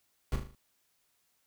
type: noise with echo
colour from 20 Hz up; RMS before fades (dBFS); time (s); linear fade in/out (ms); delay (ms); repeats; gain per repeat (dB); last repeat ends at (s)
brown; -29; 0.32-0.36; 2; 38; 5; -6; 0.55
effects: white hiss -74 dBFS RMS until 1.46 s